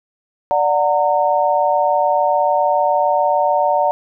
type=chord; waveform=sine; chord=D augmented; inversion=none; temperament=just; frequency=587.3 / 734.2 / 917.7 Hz; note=D5 / F#5 / A#5; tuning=0 / -14 / -27 cents; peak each=-17 dBFS; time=0.51-3.91 s; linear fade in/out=0 ms; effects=none